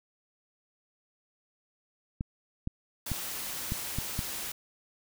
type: clicks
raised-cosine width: 5 ms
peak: -19 dBFS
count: 6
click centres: 2.209 / 2.674 / 3.117 / 3.721 / 3.986 / 4.191 s
type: noise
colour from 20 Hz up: white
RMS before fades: -37 dBFS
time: 3.06-4.52 s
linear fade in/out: 5 ms
effects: none